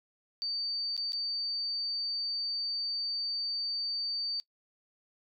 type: tone with dropouts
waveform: sine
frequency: 4600 Hz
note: D8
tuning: 37 cents flat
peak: -31 dBFS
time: 0.42-4.4 s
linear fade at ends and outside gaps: 0 ms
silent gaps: 0.966-0.977 / 1.121-1.132 s
effects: noise-tail reverb RT60 0.1 s tail -20 dB re dry